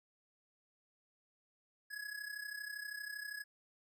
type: tone with amplitude modulation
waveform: square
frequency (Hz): 1682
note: G#6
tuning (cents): +22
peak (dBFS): -40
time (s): 1.9-3.44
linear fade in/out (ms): 20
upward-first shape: sine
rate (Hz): 32.6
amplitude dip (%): 75
effects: none